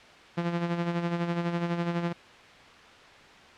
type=tone with tremolo; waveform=sawtooth; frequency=171.5 Hz; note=F3; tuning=31 cents flat; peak=-21 dBFS; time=0.37-2.13 s; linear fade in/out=10 ms; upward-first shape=sine; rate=12 Hz; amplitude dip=55%; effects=white hiss -50 dBFS RMS until 3.57 s + low-pass 3000 Hz 12 dB/octave